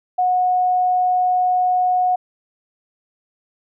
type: tone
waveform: sine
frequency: 730 Hz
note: F#5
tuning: 24 cents flat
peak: -14 dBFS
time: 0.18-2.16 s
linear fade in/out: 10 ms
effects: none